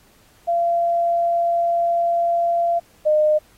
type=tone pair in turn; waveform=sine; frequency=685 / 610.3 Hz; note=F5 / D#5; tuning=-34 / -34 cents; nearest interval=major second; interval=200 cents; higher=first; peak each=-16 / -13 dBFS; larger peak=second; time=0.47-2.8 / 3.05-3.39 s; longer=first; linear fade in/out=20 ms; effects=pink hiss -55 dBFS RMS until 3.57 s + AAC 48 kbps